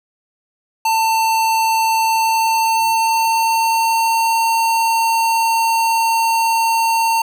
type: tone with pitch glide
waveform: square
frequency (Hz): 895 to 909.1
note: A5 to A#5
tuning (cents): +29 to -44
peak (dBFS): -14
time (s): 0.85-7.22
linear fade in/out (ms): 5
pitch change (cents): +27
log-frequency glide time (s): 2.02-4.39
effects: none